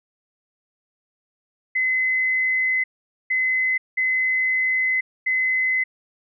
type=tone bursts at uneven times; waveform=sine; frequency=2038 Hz; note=C7; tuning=46 cents flat; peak=-18 dBFS; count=4; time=1.75-2.84 / 3.3-3.78 / 3.97-5.01 / 5.26-5.84 s; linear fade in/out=10 ms; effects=none